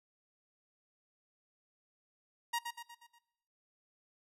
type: tone with echo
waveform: sawtooth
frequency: 943 Hz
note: A#5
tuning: 20 cents sharp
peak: -28 dBFS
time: 2.53-2.59 s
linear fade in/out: 10 ms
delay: 120 ms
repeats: 5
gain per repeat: -6 dB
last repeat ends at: 3.19 s
effects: noise-tail reverb RT60 0.9 s tail -21 dB re dry + resampled to 32000 Hz